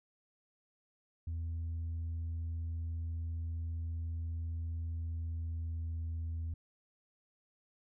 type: tone with pitch glide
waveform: sine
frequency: 82.6 to 82.03 Hz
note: E2 to E2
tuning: +4 to -8 cents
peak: -33 dBFS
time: 1.27-6.54 s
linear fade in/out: 5 ms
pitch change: -12 cents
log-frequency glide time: 4.91-5.98 s
effects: tanh soft clip ceiling -34 dBFS